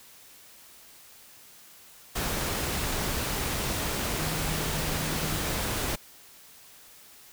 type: tone in noise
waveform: sine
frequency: 155.56 Hz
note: D#3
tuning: in tune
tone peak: -34 dBFS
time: 4.19-5.39 s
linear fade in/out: 10 ms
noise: pink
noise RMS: -30 dBFS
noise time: 2.15-5.96 s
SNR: -7 dB
effects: white hiss -52 dBFS RMS until 7.32 s